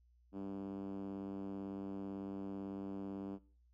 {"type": "tone with band-pass filter", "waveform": "5% pulse", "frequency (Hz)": 98, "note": "G2", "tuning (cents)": 0, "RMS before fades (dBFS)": -44, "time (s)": [0.32, 3.39], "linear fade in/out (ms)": 50, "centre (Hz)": 250, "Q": 4.4, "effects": ["noise-tail reverb RT60 0.4 s tail -18 dB re dry", "added 60 Hz sine -66 dBFS peak until 3.73 s"]}